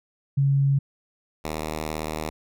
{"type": "tone pair in turn", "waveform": ["sine", "5% pulse"], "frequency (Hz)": [138.59, 77.78], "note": ["C#3", "D#2"], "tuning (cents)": [0, 0], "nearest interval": "minor seventh", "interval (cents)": 1000, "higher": "first", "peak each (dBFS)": -17, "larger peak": "neither", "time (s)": [[0.37, 0.79], [1.44, 2.3]], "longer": "second", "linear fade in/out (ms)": 10, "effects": []}